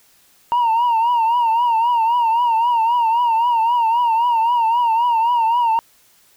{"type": "tone with vibrato", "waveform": "sine", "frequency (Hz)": 932.3, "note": "A#5", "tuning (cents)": 0, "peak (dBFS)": -11, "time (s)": [0.52, 5.79], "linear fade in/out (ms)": 0, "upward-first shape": "triangle", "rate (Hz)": 3.8, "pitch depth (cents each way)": 100, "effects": ["tanh soft clip ceiling -12 dBFS", "white hiss -54 dBFS RMS until 6.36 s"]}